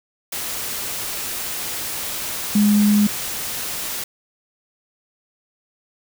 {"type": "tone in noise", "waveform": "sine", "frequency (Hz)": 207.7, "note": "G#3", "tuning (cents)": 0, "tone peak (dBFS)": -12, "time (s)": [2.55, 3.07], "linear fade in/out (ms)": 5, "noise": "white", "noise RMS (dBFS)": -27, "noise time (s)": [0.32, 4.04], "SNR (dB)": 12, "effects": []}